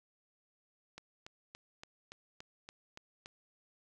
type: click train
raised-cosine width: 0.2 ms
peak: -30 dBFS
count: 9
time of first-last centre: 0.98-3.259 s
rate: 3.51 Hz
effects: none